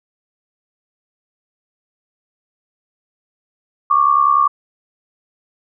sine tone pair together, 1108.7 / 1178.9 Hz, C#6 / D6, 0 / +6 cents, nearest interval minor second, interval 106 cents, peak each -13 dBFS, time 3.9-4.48 s, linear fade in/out 10 ms, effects none

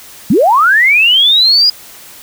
sine linear sweep, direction up, 162 to 4958 Hz, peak -5 dBFS, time 0.3-1.7 s, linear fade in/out 5 ms, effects white hiss -35 dBFS RMS until 2.22 s

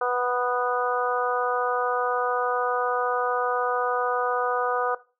harmonic tone, 246.9 Hz, B3, in tune, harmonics 2 / 3 / 4 / 5 / 6, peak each -26 / -28 / -31 / -28 / -32 dBFS, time 0.01-4.95 s, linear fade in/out 5 ms, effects noise-tail reverb RT60 0.3 s tail -17 dB re dry

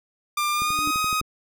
sawtooth tone with pitch glide, 1193 to 1255.9 Hz, D6 to D#6, +27 to +16 cents, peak -18 dBFS, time 0.37-1.21 s, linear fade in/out 5 ms, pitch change +89 cents, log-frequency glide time 0.51-0.87 s
sine tone with exponential growth, 297 Hz, D4, 20 cents sharp, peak -27 dBFS, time 0.5-0.91 s, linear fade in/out 5 ms, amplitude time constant 88 ms
click train, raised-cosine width 3 ms, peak -23 dBFS, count 8, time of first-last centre 0.62-1.213 s, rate 11.8 Hz
effects none

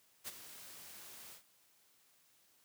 white noise with ADSR envelope, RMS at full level -42 dBFS, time 0.24-1.43 s, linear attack 38 ms, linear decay 28 ms, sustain -11 dB, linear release 110 ms, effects white hiss -70 dBFS RMS until 2.64 s + high-pass 80 Hz 12 dB/octave

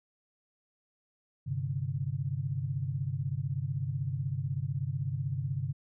sine chord, G suspended fourth, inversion none, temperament equal, 98 / 130.81 / 146.83 Hz, G2 / C3 / D3, 0 / 0 / 0 cents, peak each -37 / -33 / -35 dBFS, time 1.46-5.73 s, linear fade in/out 20 ms, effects none

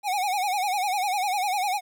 square tone with vibrato, 780 Hz, G5, 9 cents flat, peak -24 dBFS, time 0.03-1.81 s, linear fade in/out 50 ms, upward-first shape sine, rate 10 Hz, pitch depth 130 cents each way, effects 11-bit

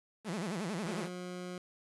sawtooth tone with vibrato, 189.6 Hz, F#3, 43 cents sharp, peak -31 dBFS, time 0.24-1.09 s, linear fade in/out 50 ms, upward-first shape sine, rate 11 Hz, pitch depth 270 cents each way
20% pulse tone, 180 Hz, F#3, 47 cents flat, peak -35 dBFS, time 0.86-1.58 s, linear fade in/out 2 ms
effects resampled to 24000 Hz + 9-bit

